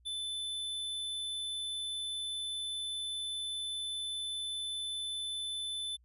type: tone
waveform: square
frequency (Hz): 3515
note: A7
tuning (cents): -2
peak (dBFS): -36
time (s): 0.05-5.97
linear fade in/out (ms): 20
effects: added 60 Hz sine -62 dBFS peak until 6.04 s + resampled to 32000 Hz